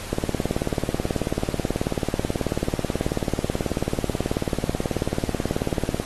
click train, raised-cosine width 2 ms, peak -9 dBFS, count 109, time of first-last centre 0.13-6 s, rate 18.4 Hz, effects pink hiss -36 dBFS RMS until 6.05 s + AAC 32 kbps

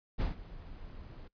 brown noise with ADSR envelope, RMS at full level -29 dBFS, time 0.18-1.28 s, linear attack 31 ms, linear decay 140 ms, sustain -18 dB, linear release 7 ms, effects noise-tail reverb RT60 0.1 s tail -21 dB re dry + resampled to 11025 Hz

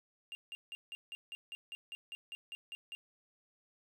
triangle tone bursts, 2794 Hz, F7, in tune, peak -40 dBFS, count 14, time 0.32-2.95 s, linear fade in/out 0 ms, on 30 ms, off 170 ms, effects none

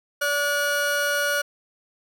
40% pulse tone pair together, 576 / 1450.4 Hz, D5 / F#6, -34 / -35 cents, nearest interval octave + major third, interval 1599 cents, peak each -25 / -22 dBFS, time 0.21-1.42 s, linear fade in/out 10 ms, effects none

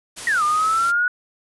white noise, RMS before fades -32 dBFS, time 0.16-0.92 s, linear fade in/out 20 ms
sine exponential two-way sweep, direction down then up, 1949 to 1193 to 1476 Hz, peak -16 dBFS, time 0.27-1.08 s, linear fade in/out 2 ms, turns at 0.43 s
effects resampled to 24000 Hz

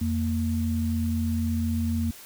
sine tone pair together, 86.11 / 230.1 Hz, F2 / A#3, -24 / -22 cents, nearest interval octave + perfect fourth, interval 1702 cents, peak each -26 dBFS, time 0.01-2.11 s, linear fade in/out 5 ms, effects white hiss -46 dBFS RMS until 2.25 s

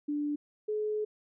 sine tone pair in turn, 293.7 / 425.5 Hz, D4 / G#4, 0 / +42 cents, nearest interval tritone, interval 642 cents, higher second, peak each -29 / -29 dBFS, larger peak neither, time 0.08-0.36 / 0.68-1.05 s, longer second, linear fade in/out 10 ms, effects none

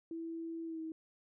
sine tone with pitch glide, 329.6 to 320.2 Hz, E4 to D#4, 0 to +50 cents, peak -39 dBFS, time 0.11-0.92 s, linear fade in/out 2 ms, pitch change -50 cents, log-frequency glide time 0.65-0.81 s, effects none

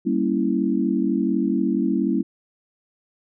sine chord, G diminished seventh, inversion none, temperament equal, 196 / 233.1 / 277.2 / 329.6 Hz, G3 / Bb3 / Db4 / Fb4, 0 / 0 / 0 / 0 cents, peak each -24 dBFS, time 0.05-2.23 s, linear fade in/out 20 ms, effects none

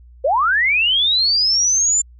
sine linear sweep, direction up, 487 to 7240 Hz, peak -13 dBFS, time 0.24-2.02 s, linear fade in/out 10 ms, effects added 60 Hz sine -41 dBFS peak until 2.19 s

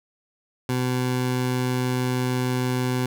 20% pulse tone, 126.4 Hz, B2, 41 cents sharp, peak -17 dBFS, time 0.69-3.06 s, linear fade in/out 2 ms, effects none

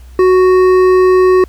triangle tone with hard clipping, 370 Hz, F#4, in tune, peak -7 dBFS, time 0.19-1.44 s, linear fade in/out 2 ms, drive 13 dB, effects added 62 Hz sine -32 dBFS peak until 1.48 s + pink hiss -48 dBFS RMS until 1.48 s

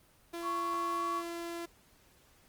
sawtooth tone, 340 Hz, F4, 46 cents flat, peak -34 dBFS, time 0.33-1.66 s, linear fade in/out 10 ms
sine tone with pitch glide, 1108.7 to 1122.2 Hz, C#6 to C#6, 0 to +21 cents, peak -32 dBFS, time 0.42-1.23 s, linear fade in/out 50 ms, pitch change +21 cents, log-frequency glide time 0.95-1.03 s
effects pink hiss -64 dBFS RMS until 2.48 s + Opus 24 kbps

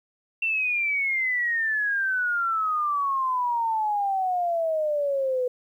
sine exponential sweep, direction down, 2707 to 493.9 Hz, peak -22 dBFS, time 0.42-5.48 s, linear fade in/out 5 ms, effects 10-bit

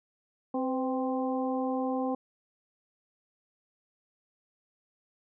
harmonic tone with a mistuned harmonic, 261.6 Hz, C4, in tune, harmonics 1 / 2 / 3 / 4, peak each -30 / -33 / -35 / -40 dBFS, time 0.54-2.15 s, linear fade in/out 5 ms, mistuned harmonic 2, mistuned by -44 cents, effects none

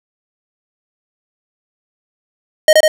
square tone with echo, 622.3 Hz, D#5, in tune, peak -4 dBFS, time 2.68-2.73 s, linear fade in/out 2 ms, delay 75 ms, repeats 2, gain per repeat -2 dB, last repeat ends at 2.88 s, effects low-pass 12000 Hz 12 dB/octave + 7-bit

